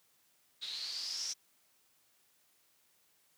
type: noise with low-pass filter sweep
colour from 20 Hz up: blue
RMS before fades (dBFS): -40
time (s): 0.61-1.34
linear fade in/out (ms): 20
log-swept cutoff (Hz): 3800 to 5800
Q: 9.5
effects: white hiss -71 dBFS RMS until 3.37 s + high-pass 80 Hz 12 dB/octave